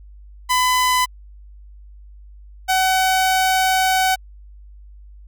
sawtooth tone pair in turn, 1006 / 753.6 Hz, B5 / F#5, +32 / +32 cents, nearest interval perfect fourth, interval 500 cents, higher first, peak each -11 dBFS, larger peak neither, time 0.49-1.06 / 2.68-4.16 s, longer second, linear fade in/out 20 ms, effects added 50 Hz sine -39 dBFS peak until 5.27 s

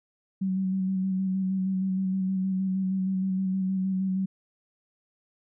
sine tone with vibrato, 189.3 Hz, F#3, 40 cents sharp, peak -24 dBFS, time 0.41-4.26 s, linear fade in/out 10 ms, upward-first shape square, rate 6.4 Hz, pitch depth 19 cents each way, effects none

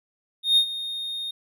triangle tone with ADSR envelope, 3692 Hz, A#7, 17 cents flat, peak -12 dBFS, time 0.43-1.31 s, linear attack 140 ms, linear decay 81 ms, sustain -15 dB, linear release 5 ms, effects none

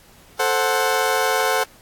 20% pulse chord, F# diminished, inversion first, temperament equal with one note detuned, 440 / 525.7 / 740 Hz, A4 / C5 / F#5, 0 / +8 / 0 cents, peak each -17 dBFS, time 0.39-1.64 s, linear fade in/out 10 ms, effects pink hiss -50 dBFS RMS until 1.81 s + AAC 64 kbps

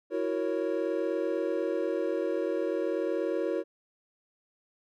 triangle chord, F# dominant seventh, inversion third, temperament equal, 329.6 / 370 / 466.2 / 554.4 Hz, E4 / F#4 / A#4 / C#5, 0 / 0 / 0 / 0 cents, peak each -31 dBFS, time 0.1-3.64 s, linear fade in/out 50 ms, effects none

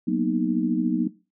sine chord, B major seventh, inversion second, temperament equal, 185 / 233.1 / 246.9 / 311.1 Hz, F#3 / A#3 / B3 / D#4, 0 / 0 / 0 / 0 cents, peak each -26 dBFS, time 0.07-1.08 s, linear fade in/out 10 ms, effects noise-tail reverb RT60 0.3 s tail -18 dB re dry

